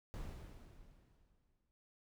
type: noise with exponential decay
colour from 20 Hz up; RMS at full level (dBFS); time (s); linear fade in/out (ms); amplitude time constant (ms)
brown; -43; 0.14-1.71; 0; 340
effects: none